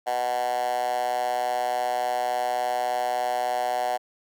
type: tone with high-pass filter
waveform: 10% pulse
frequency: 123.47 Hz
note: B2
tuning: in tune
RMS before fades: -26 dBFS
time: 0.06-3.98 s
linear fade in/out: 20 ms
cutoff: 710 Hz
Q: 6
effects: none